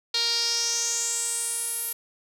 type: tone with band-pass filter sweep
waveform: sawtooth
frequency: 466.2 Hz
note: A#4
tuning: in tune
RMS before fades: -27 dBFS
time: 0.14-1.93 s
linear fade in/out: 5 ms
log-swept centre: 4200 to 12000 Hz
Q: 5.4
effects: none